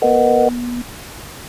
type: chord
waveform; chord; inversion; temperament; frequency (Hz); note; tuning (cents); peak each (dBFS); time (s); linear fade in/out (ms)
sine; B major seventh; third; just; 463 / 493.9 / 617.4 / 740.8; A#4 / B4 / D#5 / F#5; -12 / 0 / -14 / +2; -16; 0.02-0.49; 2
type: tone with tremolo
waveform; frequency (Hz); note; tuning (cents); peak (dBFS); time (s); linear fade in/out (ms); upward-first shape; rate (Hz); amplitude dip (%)
sine; 242.9; B3; -29; -19; 0.04-0.82; 5; triangle; 19; 25
effects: pink hiss -34 dBFS RMS until 1.48 s + resampled to 32000 Hz